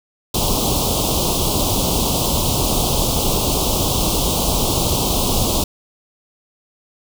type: band-stop noise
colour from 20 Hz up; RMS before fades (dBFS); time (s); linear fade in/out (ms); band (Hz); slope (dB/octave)
pink; -18; 0.34-5.64; 5; 1100 to 2900; 48
effects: none